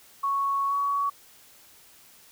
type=tone with pitch glide; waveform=sine; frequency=1108.7 to 1125.5 Hz; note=C#6 to C#6; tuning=0 to +26 cents; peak=-23 dBFS; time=0.23-1.1 s; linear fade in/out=10 ms; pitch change=+26 cents; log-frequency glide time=0.68-0.74 s; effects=white hiss -54 dBFS RMS until 2.31 s